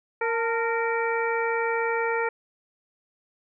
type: harmonic tone with a mistuned harmonic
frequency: 462.9 Hz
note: A#4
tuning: 12 cents flat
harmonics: 1 / 2 / 3 / 4 / 5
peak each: -26 / -29 / -31 / -32 / -33 dBFS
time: 0.21-2.29 s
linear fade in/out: 5 ms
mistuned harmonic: 2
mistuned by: -52 cents
effects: none